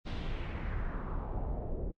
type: noise with low-pass filter sweep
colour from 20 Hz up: brown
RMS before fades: -36 dBFS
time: 0.05-1.92 s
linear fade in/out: 20 ms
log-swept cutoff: 4100 to 450 Hz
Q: 2.3
effects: noise-tail reverb RT60 0.1 s tail -25 dB re dry + AAC 48 kbps